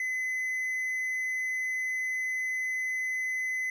triangle tone, 2028 Hz, B6, 45 cents sharp, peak -27 dBFS, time 0-3.7 s, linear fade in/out 2 ms, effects none

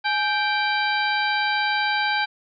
harmonic tone with a mistuned harmonic, 783 Hz, G5, 2 cents flat, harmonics 1 / 2 / 3 / 4 / 5 / 6, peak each -24 / -24 / -28 / -32 / -31 / -33 dBFS, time 0.04-2.26 s, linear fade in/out 20 ms, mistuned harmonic 1, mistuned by +120 cents, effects none

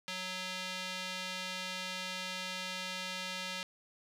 square tone with band-pass filter, 185 Hz, F#3, in tune, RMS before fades -40 dBFS, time 0.08-3.63 s, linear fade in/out 0 ms, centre 3500 Hz, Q 1.2, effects none

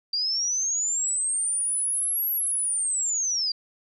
sine linear two-way sweep, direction up then down, 4699 to 11740 to 4699 Hz, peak -23 dBFS, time 0.13-3.52 s, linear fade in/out 5 ms, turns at 2.31 s, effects none

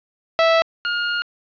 sawtooth tone pair in turn, 657 / 1421.4 Hz, E5 / F6, -6 / +30 cents, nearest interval octave + minor second, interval 1336 cents, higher second, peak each -9 / -16 dBFS, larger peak first, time 0.39-0.62 / 0.85-1.22 s, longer second, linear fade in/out 0 ms, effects resampled to 11025 Hz + 8-bit

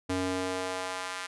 square tone with high-pass filter sweep, 92.5 Hz, F#2, in tune, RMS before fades -33 dBFS, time 0.09-1.27 s, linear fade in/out 10 ms, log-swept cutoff 200 to 1400 Hz, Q 1.1, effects resampled to 24000 Hz

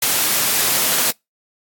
white high-pass noise, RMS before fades -17 dBFS, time 0.02-1.11 s, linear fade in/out 5 ms, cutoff 130 Hz, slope 12 dB/octave, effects noise-tail reverb RT60 0.2 s tail -26 dB re dry + AAC 64 kbps

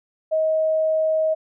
sine tone, 632 Hz, D#5, 27 cents sharp, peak -17 dBFS, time 0.31-1.35 s, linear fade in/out 20 ms, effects none

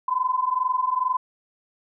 sine tone pair together, 1003.7 / 1026 Hz, B5 / C6, +28 / -34 cents, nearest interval unison, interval 38 cents, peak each -24 / -23 dBFS, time 0.08-1.17 s, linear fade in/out 5 ms, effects none

